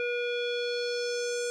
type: tone with low-pass filter sweep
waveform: square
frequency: 482.9 Hz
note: B4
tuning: 39 cents flat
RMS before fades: -31 dBFS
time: 0-1.5 s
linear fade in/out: 0 ms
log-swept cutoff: 2400 to 7600 Hz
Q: 3.1
effects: none